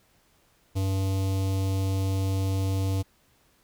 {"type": "tone with notch filter", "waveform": "square", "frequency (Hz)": 96.2, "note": "G2", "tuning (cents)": -32, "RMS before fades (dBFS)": -26, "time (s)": [0.75, 3.03], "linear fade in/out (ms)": 20, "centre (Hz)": 1600, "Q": 0.65, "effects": ["pink hiss -64 dBFS RMS until 3.63 s"]}